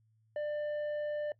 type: tone with tanh clipping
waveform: sine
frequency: 595 Hz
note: D5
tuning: 22 cents sharp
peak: -34 dBFS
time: 0.36-1.32 s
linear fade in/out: 2 ms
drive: 6 dB
effects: noise-tail reverb RT60 0.1 s tail -21 dB re dry + added 110 Hz sine -67 dBFS peak until 1.39 s